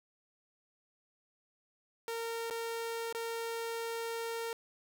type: tone with dropouts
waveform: sawtooth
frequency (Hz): 459.7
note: A#4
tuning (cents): -24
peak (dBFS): -32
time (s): 2.08-4.53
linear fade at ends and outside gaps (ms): 1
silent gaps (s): 2.5-2.508 / 3.126-3.148
effects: none